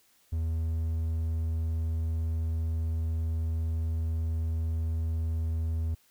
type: tone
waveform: triangle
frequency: 81 Hz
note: E2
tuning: 30 cents flat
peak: -25 dBFS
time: 0.32-5.95 s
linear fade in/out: 10 ms
effects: white hiss -65 dBFS RMS until 6.1 s